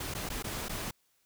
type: noise with dropouts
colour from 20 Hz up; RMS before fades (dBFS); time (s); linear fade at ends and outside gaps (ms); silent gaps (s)
pink; -37; 0-0.91; 5; 0.14-0.148 / 0.291-0.3 / 0.426-0.441 / 0.685-0.693
effects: white hiss -72 dBFS RMS until 1.25 s